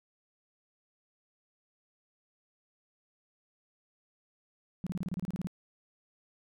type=tone bursts; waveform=sine; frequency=180.9 Hz; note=F#3; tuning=39 cents flat; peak=-31 dBFS; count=12; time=4.84-5.471 s; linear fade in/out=0 ms; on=26 ms; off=29 ms; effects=none